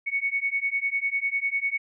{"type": "beating tone pair", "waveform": "sine", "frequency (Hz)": [2217, 2227], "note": ["C#7", "C#7"], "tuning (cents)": [0, 7], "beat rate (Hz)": 10, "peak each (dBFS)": -27, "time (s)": [0.06, 1.78], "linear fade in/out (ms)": 20, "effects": []}